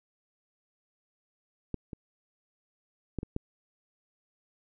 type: clicks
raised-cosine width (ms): 3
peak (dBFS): -19 / -26 / -19 / -23 / -18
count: 5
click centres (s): 1.743 / 1.932 / 3.187 / 3.231 / 3.364
effects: none